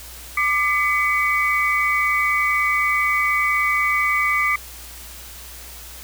sine tone cluster, 1189 / 2019 / 2255 Hz, D6 / B6 / C#7, +21 / +38 / +29 cents, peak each -21 dBFS, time 0.37-4.56 s, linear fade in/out 5 ms, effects added 60 Hz sine -41 dBFS peak until 6.03 s + white hiss -39 dBFS RMS until 6.03 s

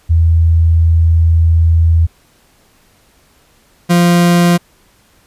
sine / 40% pulse tone pair in turn, 82.41 / 173.82 Hz, E2 / F3, 0 / -8 cents, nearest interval octave + minor second, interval 1292 cents, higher second, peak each -6 dBFS, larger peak neither, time 0.09-2.07 / 3.89-4.58 s, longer first, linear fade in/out 20 ms, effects pink hiss -51 dBFS RMS until 5.26 s + resampled to 32000 Hz

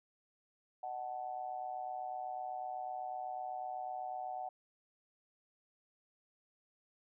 sine tone with amplitude modulation, 746 Hz, F#5, 14 cents sharp, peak -35 dBFS, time 0.83-4.49 s, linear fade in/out 5 ms, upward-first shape sine, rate 128 Hz, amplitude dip 80%, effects none

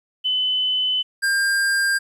sine / square tone pair in turn, 3020 / 1599.8 Hz, F#7 / G6, +35 / +35 cents, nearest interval major seventh, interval 1100 cents, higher first, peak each -18 dBFS, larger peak neither, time 0.24-1.03 / 1.22-1.99 s, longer first, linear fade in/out 20 ms, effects resampled to 32000 Hz + 10-bit

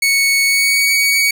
sawtooth tone with pitch glide, 2217 to 2248 Hz, C#7 to C#7, 0 to +24 cents, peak -8 dBFS, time 0.02-1.31 s, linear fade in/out 5 ms, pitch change +24 cents, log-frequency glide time 0.45-0.84 s, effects none

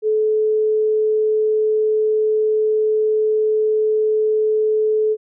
sine tone, 431.6 Hz, A4, 33 cents flat, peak -14 dBFS, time 0.02-5.17 s, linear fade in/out 50 ms, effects none

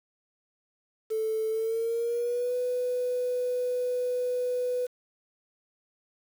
triangle tone with pitch glide, 440 to 496.7 Hz, A4 to B4, 0 to +10 cents, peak -22 dBFS, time 1.1-4.87 s, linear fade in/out 20 ms, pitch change +210 cents, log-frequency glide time 1.5-2.55 s, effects tanh soft clip ceiling -24 dBFS + 8-bit

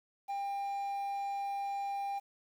triangle tone with quantisation, 797 Hz, G5, 28 cents sharp, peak -32 dBFS, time 0.28-2.2 s, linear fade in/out 20 ms, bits 10, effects none

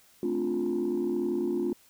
sine chord, D minor seventh, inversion second, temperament equal with one note detuned, 220 / 261.6 / 293.7 / 351.5 Hz, A3 / C4 / D4 / F4, 0 / 0 / 0 / +11 cents, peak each -33 / -32 / -33 / -27 dBFS, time 0.23-1.73 s, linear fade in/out 2 ms, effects tanh soft clip ceiling -21 dBFS + white hiss -60 dBFS RMS until 1.89 s

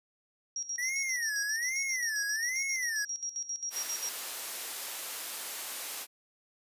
sine tone with tremolo, 5650 Hz, F8, 19 cents sharp, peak -32 dBFS, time 0.56-4.09 s, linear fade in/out 2 ms, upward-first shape square, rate 7.5 Hz, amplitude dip 75%
square tone with vibrato, 1898 Hz, A#6, 31 cents sharp, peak -32 dBFS, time 0.78-3.05 s, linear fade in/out 5 ms, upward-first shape sine, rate 1.2 Hz, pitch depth 240 cents each way
white noise, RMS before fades -38 dBFS, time 3.7-6.07 s, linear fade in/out 50 ms
effects high-pass 400 Hz 12 dB/octave + resampled to 32000 Hz

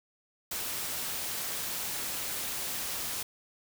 white noise, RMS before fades -35 dBFS, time 0.51-3.23 s, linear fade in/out 5 ms, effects none

